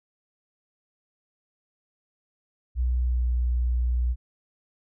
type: tone with pitch glide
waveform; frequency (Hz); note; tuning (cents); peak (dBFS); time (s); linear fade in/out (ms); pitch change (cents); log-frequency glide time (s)
sine; 61.74 to 60.82; B1 to B1; 0 to -26; -21; 2.75-4.16; 50; -26; 3.05-3.24
effects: none